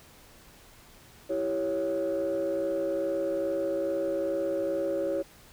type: chord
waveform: sine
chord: C# diminished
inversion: first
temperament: equal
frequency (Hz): 329.6 / 392 / 554.4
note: E4 / G4 / C#5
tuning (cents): 0 / 0 / 0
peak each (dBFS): -31 / -32 / -27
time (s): 1.29-5.23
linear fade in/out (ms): 20
effects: tanh soft clip ceiling -22 dBFS + pink hiss -54 dBFS RMS until 5.52 s